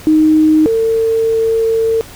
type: tone pair in turn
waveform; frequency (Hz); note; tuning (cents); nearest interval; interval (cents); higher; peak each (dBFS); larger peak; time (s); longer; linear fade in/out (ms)
sine; 311.1 / 450.5; D#4 / A4; 0 / +41; tritone; 641; second; -6 / -10; first; 0.07-0.66 / 0.66-2.01; second; 0
effects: added 94 Hz sine -41 dBFS peak until 2.15 s + pink hiss -35 dBFS RMS until 2.15 s